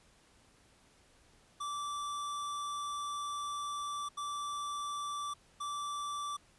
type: tone bursts at uneven times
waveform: square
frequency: 1165 Hz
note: D6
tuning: 14 cents flat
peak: -37 dBFS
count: 3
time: 1.6-4.09 / 4.17-5.34 / 5.6-6.37 s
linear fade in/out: 10 ms
effects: pink hiss -65 dBFS RMS until 6.58 s + resampled to 24000 Hz